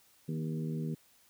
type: harmonic tone with a mistuned harmonic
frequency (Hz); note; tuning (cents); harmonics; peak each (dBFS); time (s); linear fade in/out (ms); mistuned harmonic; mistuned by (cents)
79; D#2; +27; 2 / 3 / 4 / 5 / 6; -34 / -39 / -47 / -45 / -50; 0.28-0.95; 10; 4; -28
effects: white hiss -65 dBFS RMS until 1.29 s